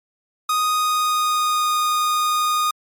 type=tone with pitch glide; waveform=45% pulse; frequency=1244.5 to 1230.2 Hz; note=D#6 to D#6; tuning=0 to -20 cents; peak=-17 dBFS; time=0.49-2.71 s; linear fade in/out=5 ms; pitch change=-20 cents; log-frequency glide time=0.65-1.75 s; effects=MP3 96 kbps